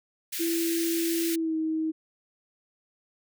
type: high-pass noise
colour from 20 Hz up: white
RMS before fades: -33 dBFS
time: 0.32-1.36 s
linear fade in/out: 10 ms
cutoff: 1600 Hz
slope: 48 dB/octave
type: tone with pitch glide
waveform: sine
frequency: 333.5 to 317.2 Hz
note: E4 to D#4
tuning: +20 to +33 cents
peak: -25 dBFS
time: 0.39-1.92 s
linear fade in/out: 20 ms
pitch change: -87 cents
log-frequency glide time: 1.28-1.56 s
effects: none